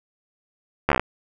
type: slowing click train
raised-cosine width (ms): 0.5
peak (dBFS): -3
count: 8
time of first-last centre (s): 0.89-0.996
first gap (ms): 13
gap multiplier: 1.05
effects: none